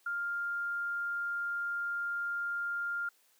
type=tone; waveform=sine; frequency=1400 Hz; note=F6; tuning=4 cents sharp; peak=-32 dBFS; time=0.06-3.09 s; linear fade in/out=5 ms; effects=white hiss -68 dBFS RMS until 3.39 s + high-pass 300 Hz 12 dB/octave